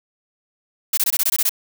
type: noise bursts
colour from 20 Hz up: blue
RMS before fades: -18 dBFS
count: 9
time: 0.93-1.494 s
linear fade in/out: 5 ms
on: 44 ms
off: 21 ms
effects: none